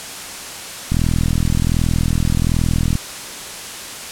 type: click train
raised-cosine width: 5 ms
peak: -5 dBFS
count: 85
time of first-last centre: 0.92-2.954 s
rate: 41.3 Hz
effects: white hiss -30 dBFS RMS until 4.11 s + low-pass 10000 Hz 12 dB/octave